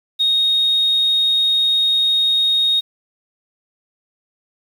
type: tone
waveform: sine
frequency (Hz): 3729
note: A#7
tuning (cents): 0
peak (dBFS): -12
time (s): 0.19-2.81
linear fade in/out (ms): 20
effects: tanh soft clip ceiling -9 dBFS + 7-bit